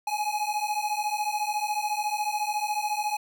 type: beating tone pair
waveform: square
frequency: 834 / 848 Hz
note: G#5 / G#5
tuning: +7 / +36 cents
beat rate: 14 Hz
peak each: -30 dBFS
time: 0.07-3.17 s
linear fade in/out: 5 ms
effects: none